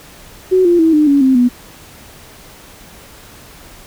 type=tone with pitch steps; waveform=sine; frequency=372 / 347.1 / 323.8 / 302.2 / 281.9 / 263 / 245.4 Hz; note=F#4 / F4 / E4 / D4 / C#4 / C4 / B3; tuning=+9 / -11 / -31 / +50 / +29 / +9 / -11 cents; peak=-7 dBFS; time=0.51-1.49 s; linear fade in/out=20 ms; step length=140 ms; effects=pink hiss -39 dBFS RMS until 3.86 s